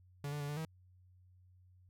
45% pulse tone with pitch steps, 143.3 / 147.1 / 143.8 / 147.2 / 159.6 Hz, D3 / D3 / D3 / D3 / D#3, -42 / +3 / -36 / +4 / +44 cents, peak -38 dBFS, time 0.24-0.65 s, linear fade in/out 2 ms, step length 82 ms, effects added 91 Hz sine -61 dBFS peak until 1.89 s

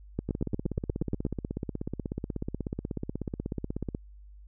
two click trains, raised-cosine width 3 ms, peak -16 / -19 dBFS, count 10 / 61, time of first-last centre 0.19-1.251 / 0.29-3.949 s, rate 8.48 / 16.4 Hz, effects added 50 Hz sine -47 dBFS peak until 4.47 s

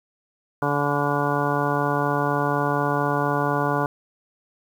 harmonic tone, 144.2 Hz, D3, 31 cents flat, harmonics 1 / 2 / 3 / 4 / 5 / 6 / 7 / 8 / 10, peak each -27 / -28 / -28 / -29 / -29 / -29 / -28 / -30 / -30 dBFS, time 0.62-3.86 s, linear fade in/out 2 ms, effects 8-bit

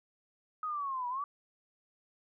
sine linear two-way sweep, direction down then up, 1269 to 961 to 1172 Hz, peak -33 dBFS, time 0.63-1.24 s, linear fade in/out 2 ms, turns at 1.08 s, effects none

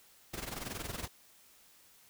pink noise with amplitude modulation, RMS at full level -38 dBFS, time 0.33-1.08 s, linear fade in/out 10 ms, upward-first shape sine, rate 21.4 Hz, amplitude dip 75%, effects white hiss -62 dBFS RMS until 2.09 s

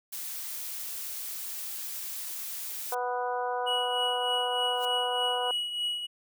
blue noise, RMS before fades -37 dBFS, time 0.12-2.95 s, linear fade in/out 10 ms
harmonic tone, 246.9 Hz, B3, in tune, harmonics 2 / 3 / 4 / 5 / 6, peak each -33 / -32 / -34 / -41 / -40 dBFS, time 2.92-5.51 s, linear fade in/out 2 ms
triangle tone with tremolo, 2917 Hz, F#7, 25 cents flat, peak -25 dBFS, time 3.66-6.07 s, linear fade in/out 20 ms, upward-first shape triangle, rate 3.3 Hz, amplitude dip 60%
blue noise with exponential growth, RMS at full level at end -40 dBFS, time 4.69-4.85 s, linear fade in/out 0 ms, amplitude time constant 33 ms
effects none

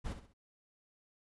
brown noise with echo, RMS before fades -38 dBFS, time 0.04-0.14 s, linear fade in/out 20 ms, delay 66 ms, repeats 3, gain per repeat -9 dB, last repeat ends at 0.338 s, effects resampled to 24000 Hz

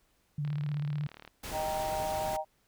sine tone with vibrato, 146.83 Hz, D3, in tune, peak -30 dBFS, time 0.38-1.07 s, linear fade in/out 5 ms, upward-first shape sine, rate 16 Hz, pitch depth 53 cents each way
click train, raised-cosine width 0.3 ms, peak -31 dBFS, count 32, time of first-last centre 0.45-1.277 s, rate 37.5 Hz
pink noise, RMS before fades -40 dBFS, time 1.43-2.37 s, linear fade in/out 10 ms
sine chord, Eb major, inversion none, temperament equal with one note detuned, 622.3 / 784 / 935 Hz, Eb5 / G5 / Bb5, 0 / 0 / +5 cents, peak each -34 / -34 / -39 dBFS, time 1.51-2.45 s, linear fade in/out 50 ms
effects pink hiss -71 dBFS RMS until 2.67 s

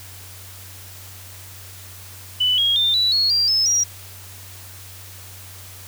sine tone with pitch steps, 2989 / 3278 / 3596 / 3944 / 4326 / 4745 / 5204 / 5708 Hz, F#7 / G#7 / A7 / B7 / C#8 / D8 / E8 / F8, +17 / -23 / +37 / -3 / -43 / +17 / -23 / +37 cents, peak -15 dBFS, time 2.4-3.84 s, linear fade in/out 10 ms, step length 180 ms, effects added 94 Hz sine -41 dBFS peak until 5.87 s + white hiss -41 dBFS RMS until 5.87 s

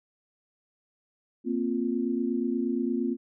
sine chord, Bb suspended second, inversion none, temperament equal, 233.1 / 261.6 / 349.2 Hz, Bb3 / C4 / F4, 0 / 0 / 0 cents, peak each -29 / -29 / -31 dBFS, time 1.44-3.17 s, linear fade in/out 50 ms, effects none

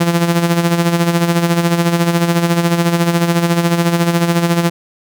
sawtooth tone with tremolo, 170.3 Hz, F3, 43 cents flat, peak -5 dBFS, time 0-4.7 s, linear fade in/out 10 ms, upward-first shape sine, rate 14 Hz, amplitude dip 60%, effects none

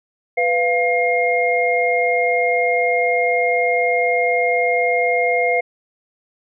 sine tone cluster, 496 / 692 / 2132 Hz, B4 / F5 / C7, +7 / -16 / +32 cents, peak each -19 dBFS, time 0.37-5.61 s, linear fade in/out 10 ms, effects none

